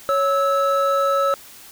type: tone pair together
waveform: triangle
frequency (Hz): 554.4 / 1305.3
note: C#5 / E6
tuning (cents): 0 / -17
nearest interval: octave + minor third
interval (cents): 1483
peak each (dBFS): -17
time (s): 0.09-1.34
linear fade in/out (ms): 0
effects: white hiss -43 dBFS RMS until 1.71 s